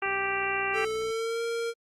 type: harmonic tone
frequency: 392 Hz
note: G4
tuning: in tune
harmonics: 1 / 2 / 3 / 4 / 5 / 6 / 7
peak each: -34 / -34 / -34 / -34 / -34 / -34 / -34 dBFS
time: 0.02-0.85 s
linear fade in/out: 5 ms
type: click train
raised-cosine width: 2 ms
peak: -37 dBFS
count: 65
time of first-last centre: 0.06-1.102 s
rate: 61.4 Hz
type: tone with pitch glide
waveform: square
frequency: 438.8 to 463.6 Hz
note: A4 to A#4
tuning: -5 to -10 cents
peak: -29 dBFS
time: 0.73-1.74 s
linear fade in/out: 50 ms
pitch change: +95 cents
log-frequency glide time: 0.92-1.42 s
effects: low-pass 9000 Hz 12 dB/octave + Opus 32 kbps